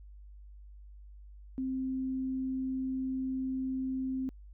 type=tone; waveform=sine; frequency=261.6 Hz; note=C4; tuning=in tune; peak=-31 dBFS; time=1.58-4.29 s; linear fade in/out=0 ms; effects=added 50 Hz sine -48 dBFS peak until 4.53 s